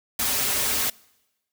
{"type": "noise with comb filter", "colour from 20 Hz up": "white", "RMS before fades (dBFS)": -24, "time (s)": [0.19, 0.9], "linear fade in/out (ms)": 5, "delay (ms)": 5.9, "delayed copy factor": -0.9, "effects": ["noise-tail reverb RT60 1.0 s tail -25 dB re dry"]}